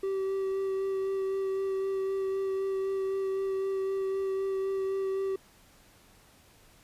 triangle tone with vibrato, 386.3 Hz, G4, 25 cents flat, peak -26 dBFS, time 0.03-5.36 s, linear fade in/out 5 ms, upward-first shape sine, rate 3.9 Hz, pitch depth 11 cents each way, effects pink hiss -59 dBFS RMS until 6.83 s + resampled to 32000 Hz

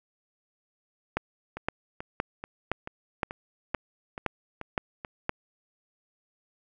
two click trains, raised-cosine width 0.5 ms, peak -11 / -21 dBFS, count 9 / 9, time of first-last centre 1.17-5.294 / 1.57-5.048 s, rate 1.94 / 2.3 Hz, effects none

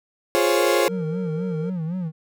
35% pulse chord, Db major seventh, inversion first, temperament equal, 349.2 / 415.3 / 523.3 / 554.4 Hz, F4 / Ab4 / C5 / Db5, 0 / 0 / 0 / 0 cents, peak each -21 dBFS, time 0.35-0.88 s, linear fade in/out 0 ms
triangle tone with pitch glide, 465.2 to 460.9 Hz, A#4 to A#4, -4 to -20 cents, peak -27 dBFS, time 0.56-1.7 s, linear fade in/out 5 ms, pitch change -16 cents, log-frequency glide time 0.74-1.21 s
triangle tone with vibrato, 171.6 Hz, F3, 30 cents flat, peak -22 dBFS, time 0.88-2.12 s, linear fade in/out 50 ms, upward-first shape sine, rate 3.9 Hz, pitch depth 150 cents each way
effects none

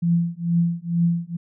sine tone with tremolo, 170.3 Hz, F3, 43 cents flat, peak -14 dBFS, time 0.02-1.37 s, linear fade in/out 10 ms, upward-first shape triangle, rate 2.2 Hz, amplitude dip 100%, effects none

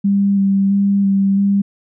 sine tone with vibrato, 197.6 Hz, G3, 14 cents sharp, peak -11 dBFS, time 0.04-1.62 s, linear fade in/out 10 ms, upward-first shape square, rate 1.5 Hz, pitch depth 14 cents each way, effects none

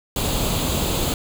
pink noise with comb filter, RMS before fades -22 dBFS, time 0.16-1.14 s, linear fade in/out 2 ms, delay 0.27 ms, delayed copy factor +0.6, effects none

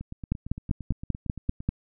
two click trains, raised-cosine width 5 ms, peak -24 / -12 dBFS, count 15 / 8, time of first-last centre 0.01-1.605 / 0.32-1.69 s, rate 8.78 / 5.11 Hz, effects none

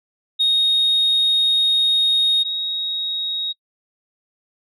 sine tone pair in turn, 3729 / 3775 Hz, A#7 / A#7, 0 / +21 cents, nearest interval unison, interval 21 cents, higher second, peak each -12 / -21 dBFS, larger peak first, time 0.39-2.44 / 2.44-3.53 s, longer first, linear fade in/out 20 ms, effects noise-tail reverb RT60 0.1 s tail -25 dB re dry + tanh soft clip ceiling -11 dBFS

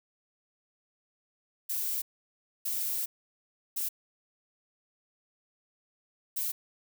violet noise bursts at uneven times, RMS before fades -32 dBFS, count 4, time 1.69-2.02 / 2.65-3.06 / 3.76-3.89 / 6.36-6.52 s, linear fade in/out 10 ms, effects none

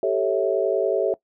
sine tone cluster, 388.2 / 438.5 / 553 / 653 Hz, G4 / A4 / C#5 / E5, -17 / -6 / -4 / -17 cents, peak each -24 dBFS, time 0.03-1.14 s, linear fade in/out 2 ms, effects noise-tail reverb RT60 0.1 s tail -20 dB re dry

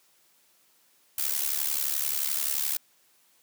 blue noise with amplitude modulation, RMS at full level -25 dBFS, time 1.18-2.77 s, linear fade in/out 5 ms, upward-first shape sine, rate 71.5 Hz, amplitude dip 80%, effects white hiss -64 dBFS RMS until 3.42 s + high-pass 150 Hz 12 dB/octave

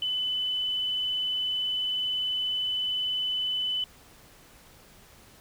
sine tone, 3007 Hz, F#7, 27 cents sharp, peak -26 dBFS, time 0.02-3.84 s, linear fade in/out 2 ms, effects pink hiss -54 dBFS RMS until 5.4 s

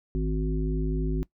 harmonic tone with a mistuned harmonic, 51.91 Hz, G#1, in tune, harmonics 1 / 3 / 5 / 7, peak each -26 / -31 / -33 / -34 dBFS, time 0.15-1.23 s, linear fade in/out 0 ms, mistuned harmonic 7, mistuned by +19 cents, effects noise-tail reverb RT60 0.1 s tail -20 dB re dry

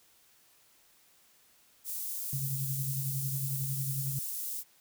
white high-pass noise, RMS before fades -37 dBFS, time 1.84-4.64 s, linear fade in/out 50 ms, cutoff 9000 Hz, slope 12 dB/octave
sine tone with tremolo, 135.6 Hz, C#3, 38 cents flat, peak -30 dBFS, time 2.33-4.19 s, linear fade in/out 2 ms, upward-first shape triangle, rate 11 Hz, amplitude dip 60%
effects white hiss -64 dBFS RMS until 4.8 s

